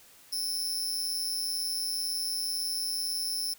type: tone with amplitude modulation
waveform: sawtooth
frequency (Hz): 5274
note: E8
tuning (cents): 0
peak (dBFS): -23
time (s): 0.32-3.54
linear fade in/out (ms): 10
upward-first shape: sine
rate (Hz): 182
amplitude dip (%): 95
effects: white hiss -56 dBFS RMS until 3.58 s